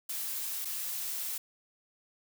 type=noise with dropouts; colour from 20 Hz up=blue; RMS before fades=-36 dBFS; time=0.09-1.38 s; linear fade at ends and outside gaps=5 ms; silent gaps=0.649-0.653 s; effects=none